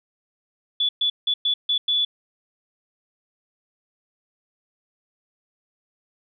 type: tone bursts at uneven times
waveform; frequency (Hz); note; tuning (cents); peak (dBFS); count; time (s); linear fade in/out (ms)
sine; 3444; A7; -38; -18; 6; 0.8-0.89 / 1.01-1.1 / 1.27-1.34 / 1.45-1.54 / 1.69-1.78 / 1.88-2.05; 5
effects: none